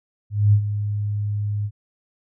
sine tone with ADSR envelope, 103.6 Hz, G#2, 4 cents flat, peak -10 dBFS, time 0.3-1.71 s, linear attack 230 ms, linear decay 78 ms, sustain -11 dB, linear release 58 ms, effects none

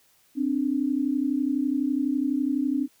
sine tone pair together, 261.7 / 293.7 Hz, C4 / D4, 0 / 0 cents, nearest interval major second, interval 200 cents, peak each -25 dBFS, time 0.35-2.88 s, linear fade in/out 50 ms, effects white hiss -62 dBFS RMS until 3 s

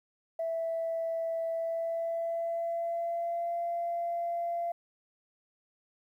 sine tone with pitch glide, 659.3 to 686.1 Hz, E5 to F5, 0 to -31 cents, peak -29 dBFS, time 0.39-4.72 s, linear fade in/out 5 ms, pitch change +69 cents, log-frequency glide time 1.51-3.55 s, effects tanh soft clip ceiling -25 dBFS + 11-bit

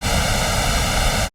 pink noise with comb filter, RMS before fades -18 dBFS, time 0.01-1.29 s, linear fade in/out 50 ms, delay 1.4 ms, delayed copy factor +1, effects low-pass 9000 Hz 12 dB/octave + Opus 48 kbps

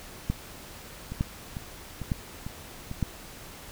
two click trains, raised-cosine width 5 ms, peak -13 / -22 dBFS, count 4 / 5, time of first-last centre 0.3-3.027 / 1.12-2.914 s, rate 1.1 / 2.23 Hz, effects pink hiss -45 dBFS RMS until 3.71 s

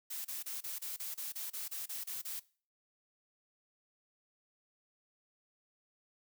blue noise bursts, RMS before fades -41 dBFS, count 13, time 0.1-2.398 s, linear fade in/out 10 ms, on 150 ms, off 29 ms, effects noise-tail reverb RT60 0.4 s tail -20 dB re dry

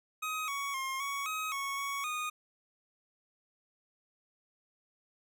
25% pulse tone with pitch steps, 1259 / 1119 / 1066 / 1118 / 1266 / 1106 / 1116 / 1234 Hz, D#6 / C#6 / C6 / C#6 / D#6 / C#6 / C#6 / D#6, +20 / +16 / +32 / +14 / +30 / -4 / +11 / -15 cents, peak -30 dBFS, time 0.22-2.3 s, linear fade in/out 10 ms, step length 260 ms, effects none

